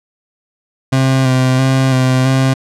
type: tone with vibrato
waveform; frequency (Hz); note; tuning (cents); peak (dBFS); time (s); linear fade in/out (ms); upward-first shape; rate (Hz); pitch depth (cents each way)
30% pulse; 130.81; C3; 0; -7; 0.92-2.54; 10; square; 1.5; 22
effects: low-pass 9000 Hz 12 dB/octave